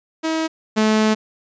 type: tone pair in turn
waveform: sawtooth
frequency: 320.4 / 216.6 Hz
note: E4 / A3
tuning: -49 / -27 cents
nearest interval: perfect fifth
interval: 678 cents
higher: first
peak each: -15 / -10 dBFS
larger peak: second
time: 0.23-0.48 / 0.76-1.15 s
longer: second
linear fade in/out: 20 ms
effects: resampled to 16000 Hz